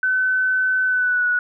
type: tone with pitch glide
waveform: sine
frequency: 1516 to 1466.9 Hz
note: F#6 to F#6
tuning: +42 to -15 cents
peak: -16 dBFS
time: 0.03-1.39 s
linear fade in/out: 2 ms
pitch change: -57 cents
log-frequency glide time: 0.85-1.26 s
effects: none